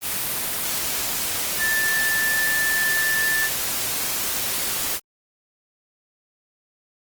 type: tone in noise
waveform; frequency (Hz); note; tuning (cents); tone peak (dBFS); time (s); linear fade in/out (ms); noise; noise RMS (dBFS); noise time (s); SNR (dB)
sine; 1760; A6; 0; -20; 1.58-3.5; 50; white; -25; 0.01-5; +2
effects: Opus 24 kbps